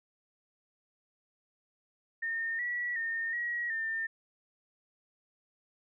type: tone with pitch steps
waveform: sine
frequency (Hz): 1825 / 1938 / 1827 / 1907 / 1801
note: A#6 / B6 / A#6 / A#6 / A6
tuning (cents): -37 / -33 / -35 / +39 / +40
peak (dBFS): -31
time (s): 2.22-4.07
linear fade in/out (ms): 10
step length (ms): 370
effects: none